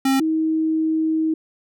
square / sine tone pair in turn, 268.3 / 317.6 Hz, C4 / D#4, +44 / +36 cents, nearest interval minor third, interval 292 cents, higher second, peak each -16 / -17 dBFS, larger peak first, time 0.05-0.2 / 0.2-1.34 s, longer second, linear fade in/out 5 ms, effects none

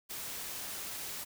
white noise, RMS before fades -41 dBFS, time 0.09-1.25 s, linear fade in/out 20 ms, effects none

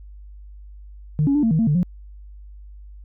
sine tone with pitch steps, 151 / 279.5 / 294.2 / 226.2 / 158.5 / 226.7 / 148 / 178.1 Hz, D3 / C#4 / D4 / A3 / D#3 / A#3 / D3 / F3, +48 / +14 / +3 / +48 / +32 / -48 / +14 / +34 cents, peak -14 dBFS, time 1.19-1.83 s, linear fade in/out 0 ms, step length 80 ms, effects tanh soft clip ceiling -11 dBFS + added 50 Hz sine -38 dBFS peak until 3.04 s

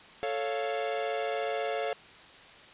45% pulse chord, A augmented, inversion none, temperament equal, 440 / 554.4 / 698.5 Hz, A4 / C#5 / E#5, 0 / 0 / 0 cents, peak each -34 dBFS, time 0.23-1.93 s, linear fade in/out 0 ms, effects white hiss -51 dBFS RMS until 2.73 s + resampled to 8000 Hz

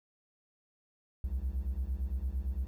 triangle beating tone pair, 60.5 / 69.3 Hz, B1 / C#2, -35 / 0 cents, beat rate 8.8 Hz, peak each -32 / -32 dBFS, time 1.24-2.67 s, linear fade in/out 0 ms, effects tanh soft clip ceiling -24 dBFS + 11-bit

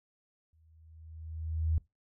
sine tone with exponential growth, 80 Hz, D#2, 49 cents sharp, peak -24 dBFS, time 0.53-1.78 s, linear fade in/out 0 ms, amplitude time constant 270 ms, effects noise-tail reverb RT60 0.2 s tail -21 dB re dry

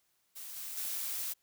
blue noise with level steps, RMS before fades -45 / -42 / -37 dBFS, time 0.35-1.34 s, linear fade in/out 20 ms, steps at 0.56 / 0.77 s, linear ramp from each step 5 ms, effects white hiss -75 dBFS RMS until 1.42 s

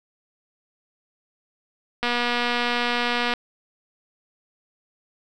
click train, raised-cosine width 0.3 ms, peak -8 dBFS, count 316, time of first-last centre 2.03-3.337 s, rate 241 Hz, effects none

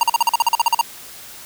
square tone bursts, 932.3 Hz, A#5, in tune, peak -12 dBFS, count 13, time 0.01-0.812 s, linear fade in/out 2 ms, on 22 ms, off 43 ms, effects white hiss -38 dBFS RMS until 1.45 s

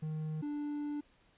triangle tone pair in turn, 155.56 / 293.7 Hz, D#3 / D4, 0 / 0 cents, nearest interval major seventh, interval 1100 cents, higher second, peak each -33 / -33 dBFS, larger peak neither, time 0.02-0.42 / 0.42-1.01 s, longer second, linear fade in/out 10 ms, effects pink hiss -68 dBFS RMS until 1.37 s + resampled to 8000 Hz

